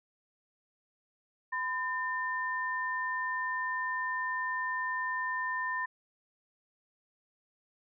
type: tone pair together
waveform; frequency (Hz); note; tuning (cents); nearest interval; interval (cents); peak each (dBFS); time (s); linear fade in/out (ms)
sine; 1010.2 / 1800; B5 / A6; +39 / +39; minor seventh; 1000; -34 / -33; 1.52-5.86; 10
effects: none